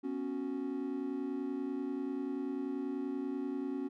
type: chord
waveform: triangle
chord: B suspended second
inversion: none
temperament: equal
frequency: 246.9 / 277.2 / 370 Hz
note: B3 / C#4 / F#4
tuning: 0 / 0 / 0 cents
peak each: -39 / -34 / -39 dBFS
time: 0.03-3.89 s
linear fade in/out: 20 ms
effects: tanh soft clip ceiling -23 dBFS

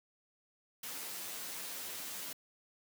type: noise with comb filter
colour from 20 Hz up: white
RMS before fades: -43 dBFS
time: 0.83-2.33 s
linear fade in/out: 5 ms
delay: 11 ms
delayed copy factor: +0.85
effects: high-pass 150 Hz 12 dB/octave

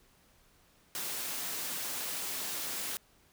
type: high-pass noise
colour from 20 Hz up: white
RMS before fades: -37 dBFS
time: 0.95-2.97 s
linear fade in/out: 0 ms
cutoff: 150 Hz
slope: 12 dB/octave
effects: pink hiss -65 dBFS RMS until 3.32 s

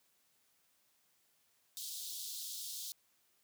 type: high-pass noise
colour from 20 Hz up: pink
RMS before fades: -44 dBFS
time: 1.77-2.92 s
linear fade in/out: 0 ms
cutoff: 3500 Hz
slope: 48 dB/octave
effects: white hiss -74 dBFS RMS until 3.43 s + high-pass 80 Hz 12 dB/octave

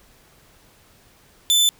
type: tone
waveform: sawtooth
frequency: 3520 Hz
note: A7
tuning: in tune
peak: -11 dBFS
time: 1.5-1.69 s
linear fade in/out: 0 ms
effects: pink hiss -54 dBFS RMS until 1.79 s

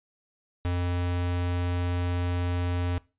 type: tone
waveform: square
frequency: 88.4 Hz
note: F2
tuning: 22 cents sharp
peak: -26 dBFS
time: 0.65-2.98 s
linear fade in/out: 0 ms
effects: noise-tail reverb RT60 0.3 s tail -22 dB re dry + resampled to 8000 Hz

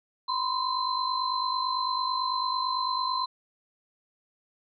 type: tone cluster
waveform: sine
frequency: 989 / 1038 / 4077 Hz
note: B5 / C6 / C8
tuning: +2 / -14 / -46 cents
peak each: -32 / -28 / -32 dBFS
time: 0.28-3.26 s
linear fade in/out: 10 ms
effects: none

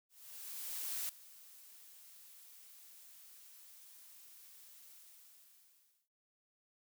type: noise with ADSR envelope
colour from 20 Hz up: blue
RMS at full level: -39 dBFS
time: 0.09-6.09 s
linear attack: 1000 ms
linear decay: 4 ms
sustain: -19 dB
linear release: 1200 ms
effects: none

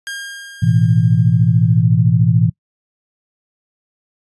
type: tone with exponential decay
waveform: sawtooth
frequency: 1613 Hz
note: G6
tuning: 49 cents sharp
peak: -19 dBFS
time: 0.07-1.82 s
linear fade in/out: 0 ms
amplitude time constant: 380 ms
type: chord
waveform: sine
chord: A suspended second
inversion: none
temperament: just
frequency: 110 / 123.75 / 165 Hz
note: A2 / B2 / E3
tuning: 0 / +4 / +2 cents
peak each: -14 dBFS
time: 0.62-2.5 s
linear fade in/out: 10 ms
effects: noise-tail reverb RT60 0.1 s tail -24 dB re dry + resampled to 24000 Hz

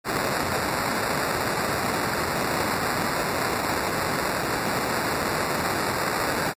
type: noise with sample-and-hold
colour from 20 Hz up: white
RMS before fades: -25 dBFS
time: 0.04-6.54 s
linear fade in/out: 50 ms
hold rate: 3150 Hz
effects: high-pass 80 Hz 12 dB/octave + MP3 64 kbps

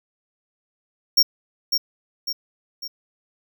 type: tone with echo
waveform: square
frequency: 5530 Hz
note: F8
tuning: 18 cents flat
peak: -12 dBFS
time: 1.17-1.23 s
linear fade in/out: 10 ms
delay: 550 ms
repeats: 3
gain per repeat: -6 dB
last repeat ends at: 2.88 s
effects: none

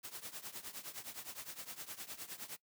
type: noise with tremolo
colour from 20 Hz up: white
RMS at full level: -44 dBFS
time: 0.03-2.57 s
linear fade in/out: 20 ms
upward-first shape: triangle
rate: 9.7 Hz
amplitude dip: 90%
effects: noise-tail reverb RT60 0.1 s tail -21 dB re dry + high-pass 100 Hz 12 dB/octave

